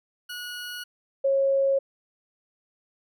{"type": "tone pair in turn", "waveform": ["20% pulse", "sine"], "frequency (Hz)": [1457, 545.8], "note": ["F#6", "C#5"], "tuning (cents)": [-27, -27], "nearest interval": "octave + perfect fourth", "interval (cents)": 1700, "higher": "first", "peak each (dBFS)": [-29, -19], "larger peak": "second", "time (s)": [[0.29, 0.84], [1.24, 1.79]], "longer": "neither", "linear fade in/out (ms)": 10, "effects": []}